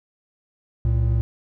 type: tone pair together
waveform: triangle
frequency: 65.7 / 113.81 Hz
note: C2 / A#2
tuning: +8 / -41 cents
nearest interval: minor seventh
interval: 951 cents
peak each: -18 dBFS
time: 0.85-1.21 s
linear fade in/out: 0 ms
effects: none